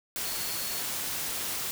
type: tone in noise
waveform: sine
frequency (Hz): 4364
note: C#8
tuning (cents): -28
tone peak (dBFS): -41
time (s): 0.25-0.81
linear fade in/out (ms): 0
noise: white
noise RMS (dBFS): -33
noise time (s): 0.16-1.71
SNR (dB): -11
effects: none